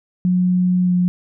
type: tone with pitch glide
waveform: sine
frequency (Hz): 181.1 to 179.02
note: F#3 to F3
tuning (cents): -37 to +43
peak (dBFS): -13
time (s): 0.25-1.08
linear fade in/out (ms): 0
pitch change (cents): -20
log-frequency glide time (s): 0.83-0.92
effects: none